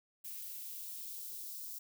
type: noise with high-pass filter sweep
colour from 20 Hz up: violet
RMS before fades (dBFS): -45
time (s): 0.24-1.79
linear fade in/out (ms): 10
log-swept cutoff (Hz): 2100 to 4800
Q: 1.3
effects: none